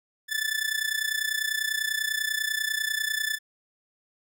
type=tone with amplitude modulation; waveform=sawtooth; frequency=1747 Hz; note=A6; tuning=13 cents flat; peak=-19 dBFS; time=0.28-3.39 s; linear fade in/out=50 ms; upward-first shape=sine; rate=30.1 Hz; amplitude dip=80%; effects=none